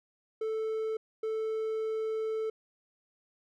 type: tone bursts at uneven times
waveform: triangle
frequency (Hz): 440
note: A4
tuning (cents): 0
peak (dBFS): -28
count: 2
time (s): 0.41-0.97 / 1.23-2.5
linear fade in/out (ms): 5
effects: none